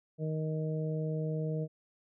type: harmonic tone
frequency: 156.4 Hz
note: D#3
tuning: 9 cents sharp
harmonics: 1 / 2 / 3 / 4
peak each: -32 / -43 / -38 / -43 dBFS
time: 0.18-1.68 s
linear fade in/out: 50 ms
effects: none